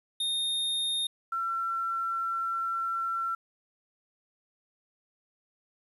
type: tone pair in turn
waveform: square / sine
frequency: 3680 / 1352.4 Hz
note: A#7 / E6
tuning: -23 / +44 cents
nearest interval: octave + perfect fourth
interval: 1733 cents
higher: first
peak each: -28 dBFS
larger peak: neither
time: 0.2-1.07 / 1.32-3.35 s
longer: second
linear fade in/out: 5 ms
effects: resampled to 32000 Hz + 10-bit